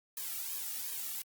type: noise with flanger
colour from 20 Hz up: blue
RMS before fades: -39 dBFS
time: 0.17-1.22 s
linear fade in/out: 2 ms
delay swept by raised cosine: 1.4 to 1.98 ms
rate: 2.7 Hz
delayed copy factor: -0.95
effects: Opus 48 kbps